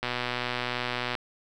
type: click train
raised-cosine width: 0.3 ms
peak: -13 dBFS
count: 139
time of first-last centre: 0.03-1.152 s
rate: 123 Hz
effects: none